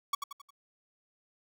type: tone with echo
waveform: 45% pulse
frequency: 1124 Hz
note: C#6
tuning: 24 cents sharp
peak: -26 dBFS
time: 0.13-0.15 s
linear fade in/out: 5 ms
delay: 89 ms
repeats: 4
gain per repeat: -7 dB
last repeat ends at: 0.506 s
effects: none